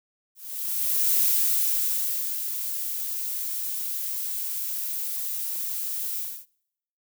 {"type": "noise with ADSR envelope", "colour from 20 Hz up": "violet", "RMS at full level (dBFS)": -21, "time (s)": [0.35, 6.46], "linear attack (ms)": 830, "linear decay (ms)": 1200, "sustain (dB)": -9, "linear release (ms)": 270, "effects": ["noise-tail reverb RT60 0.8 s tail -26 dB re dry"]}